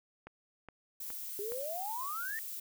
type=click train; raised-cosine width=0.5 ms; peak=-32 dBFS; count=4; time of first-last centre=0.27-1.52 s; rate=2.4 Hz
type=noise; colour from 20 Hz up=violet; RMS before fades=-42 dBFS; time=1-2.6 s; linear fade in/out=5 ms
type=exponential sweep; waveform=sine; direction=up; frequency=391.5 to 1858 Hz; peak=-37 dBFS; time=1.39-2.39 s; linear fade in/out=0 ms
effects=none